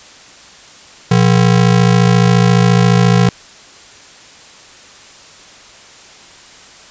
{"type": "ring-modulated tone", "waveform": "square", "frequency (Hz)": 149.3, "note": "D3", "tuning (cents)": 29, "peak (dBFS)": -5, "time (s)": [1.11, 3.29], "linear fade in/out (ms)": 2, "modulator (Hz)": 27.2, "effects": ["white hiss -39 dBFS RMS until 6.9 s", "resampled to 16000 Hz"]}